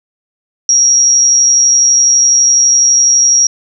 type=tone with amplitude modulation; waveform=sine; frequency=5660 Hz; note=F8; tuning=22 cents sharp; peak=-3 dBFS; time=0.69-3.47 s; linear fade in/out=2 ms; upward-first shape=sine; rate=132 Hz; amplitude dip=50%; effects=none